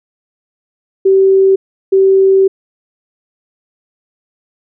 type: tone bursts at uneven times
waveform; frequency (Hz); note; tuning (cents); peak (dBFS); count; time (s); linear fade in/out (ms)
sine; 385.4; G4; -29; -5; 2; 1.05-1.56 / 1.92-2.48; 10
effects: none